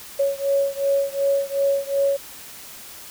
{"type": "beating tone pair", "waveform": "sine", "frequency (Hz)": [554.4, 557.1], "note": ["C#5", "C#5"], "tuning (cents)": [0, 9], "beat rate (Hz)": 2.7, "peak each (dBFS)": [-21, -22], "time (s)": [0.19, 2.17], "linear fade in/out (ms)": 10, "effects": ["white hiss -40 dBFS RMS until 3.1 s"]}